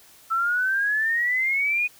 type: exponential sweep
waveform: sine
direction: up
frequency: 1318.5 to 2489 Hz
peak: -20 dBFS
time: 0.3-1.88 s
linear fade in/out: 20 ms
effects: white hiss -52 dBFS RMS until 1.99 s